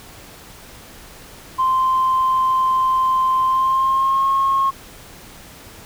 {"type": "tone with pitch glide", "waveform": "sine", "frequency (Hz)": [1042, 1083.1], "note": ["C6", "C#6"], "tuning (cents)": [-7, -40], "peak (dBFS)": -13, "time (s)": [1.58, 4.71], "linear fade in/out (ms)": 20, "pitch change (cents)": 67, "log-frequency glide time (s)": [3.45, 4.27], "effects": ["tanh soft clip ceiling -10 dBFS", "pink hiss -41 dBFS RMS until 5.85 s"]}